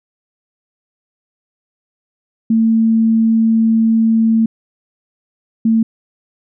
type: tone pair in turn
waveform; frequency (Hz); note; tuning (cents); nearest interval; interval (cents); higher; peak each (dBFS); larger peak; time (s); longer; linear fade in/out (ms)
sine; 224.6 / 224.6; A3 / A3; +36 / +36; unison; 0; neither; -9; neither; 2.5-4.46 / 5.65-5.83; first; 5
effects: none

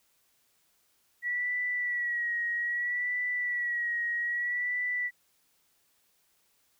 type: tone with vibrato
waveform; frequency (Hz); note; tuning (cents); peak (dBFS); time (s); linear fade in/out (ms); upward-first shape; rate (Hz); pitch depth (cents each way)
sine; 1933; B6; -38; -28; 1.22-5.11; 50; sine; 0.62; 40
effects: white hiss -70 dBFS RMS until 6.79 s

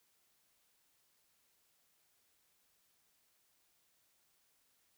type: silence
effects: white hiss -75 dBFS RMS until 4.97 s

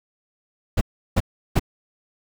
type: noise bursts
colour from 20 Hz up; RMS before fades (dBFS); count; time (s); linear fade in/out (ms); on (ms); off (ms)
brown; -17; 3; 0.77-1.596; 10; 42; 350
effects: none

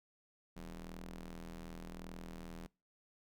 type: ring-modulated tone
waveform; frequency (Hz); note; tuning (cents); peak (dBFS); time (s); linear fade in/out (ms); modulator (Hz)
sawtooth; 82.6; E2; +4; -39; 0.56-2.67; 10; 103
effects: noise-tail reverb RT60 0.3 s tail -25 dB re dry

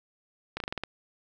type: slowing click train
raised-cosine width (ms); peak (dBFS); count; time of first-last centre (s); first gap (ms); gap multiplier
0.3; -16; 7; 0.57-0.836; 32; 1.13
effects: none

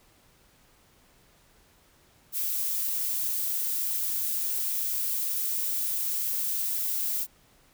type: noise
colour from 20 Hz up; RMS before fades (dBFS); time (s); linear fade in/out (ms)
violet; -29; 2.32-7.27; 50
effects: pink hiss -61 dBFS RMS until 7.73 s

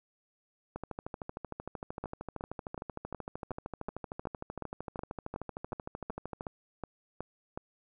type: two click trains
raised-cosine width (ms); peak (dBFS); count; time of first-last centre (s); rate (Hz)
1; -23 / -24; 16 / 75; 2.04-7.575 / 0.76-6.409; 2.71 / 13.1
effects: none

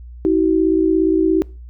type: tone pair together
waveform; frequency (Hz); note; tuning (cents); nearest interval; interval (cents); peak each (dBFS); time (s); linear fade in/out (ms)
sine; 321.3 / 378.5; E4 / F#4; -44 / +39; minor third; 283; -14 / -16; 0.25-1.42; 0
effects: noise-tail reverb RT60 0.4 s tail -25 dB re dry + added 60 Hz sine -33 dBFS peak until 1.69 s

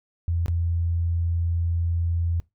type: tone with dropouts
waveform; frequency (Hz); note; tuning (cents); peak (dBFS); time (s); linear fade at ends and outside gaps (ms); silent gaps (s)
sine; 84.7; E2; +48; -21; 0.28-2.4; 0; 0.46-0.482
effects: noise-tail reverb RT60 0.2 s tail -22 dB re dry

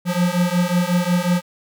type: beating tone pair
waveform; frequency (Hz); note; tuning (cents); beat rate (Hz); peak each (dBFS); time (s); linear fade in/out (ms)
square; 174.61 / 180.11; F3 / F#3; 0 / -46; 5.5; -20; 0.05-1.42; 50
effects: none

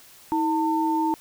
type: tone pair together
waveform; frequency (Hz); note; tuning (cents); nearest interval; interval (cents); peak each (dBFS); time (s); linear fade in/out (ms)
sine; 320.2 / 899; D#4 / A5; +50 / +37; octave + tritone; 1787; -23; 0.32-1.14; 0
effects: white hiss -50 dBFS RMS until 1.2 s

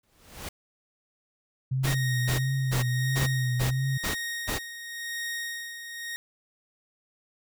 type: noise with exponential growth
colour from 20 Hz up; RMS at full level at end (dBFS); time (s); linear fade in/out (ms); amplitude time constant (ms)
pink; -34; 0.03-0.49; 5; 100
type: tone with vibrato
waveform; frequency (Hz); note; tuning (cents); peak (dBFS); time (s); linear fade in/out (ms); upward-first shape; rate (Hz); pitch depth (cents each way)
sine; 129.1; C3; -23; -24; 1.71-3.98; 10; triangle; 1.5; 81
type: noise bursts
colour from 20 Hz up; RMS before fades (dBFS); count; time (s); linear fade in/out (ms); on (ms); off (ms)
pink; -30; 7; 1.83-4.59; 20; 120; 320
type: tone with tremolo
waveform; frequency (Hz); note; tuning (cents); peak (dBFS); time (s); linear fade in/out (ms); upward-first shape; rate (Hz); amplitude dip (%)
sawtooth; 1864.7; A#6; 0; -27; 1.87-6.16; 0; sine; 0.95; 60
effects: none

